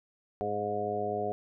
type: harmonic tone with a mistuned harmonic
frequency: 104 Hz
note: G#2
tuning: 3 cents sharp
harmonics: 1 / 2 / 3 / 4 / 5 / 6 / 7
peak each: -43 / -41 / -44 / -34 / -39 / -37 / -34 dBFS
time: 0.41-1.32 s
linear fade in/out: 0 ms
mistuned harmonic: 7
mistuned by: -20 cents
effects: none